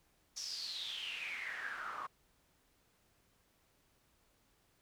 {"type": "noise with band-pass filter sweep", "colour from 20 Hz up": "pink", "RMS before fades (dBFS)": -43, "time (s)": [0.36, 2.07], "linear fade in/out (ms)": 10, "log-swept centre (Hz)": [5800, 1100], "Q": 9, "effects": ["pink hiss -73 dBFS RMS until 4.81 s"]}